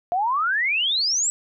sine exponential sweep, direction up, 684 to 7960 Hz, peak -19 dBFS, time 0.12-1.3 s, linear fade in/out 0 ms, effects none

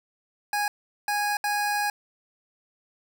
25% pulse tone bursts at uneven times, 826 Hz, G#5, 10 cents flat, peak -20 dBFS, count 3, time 0.53-0.68 / 1.08-1.37 / 1.44-1.9 s, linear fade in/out 2 ms, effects none

